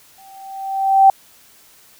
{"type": "tone with exponential growth", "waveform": "sine", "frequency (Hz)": 777, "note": "G5", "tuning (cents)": -16, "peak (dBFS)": -4, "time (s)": [0.18, 1.1], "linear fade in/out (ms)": 2, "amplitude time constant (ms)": 200, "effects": ["white hiss -49 dBFS RMS until 1.99 s"]}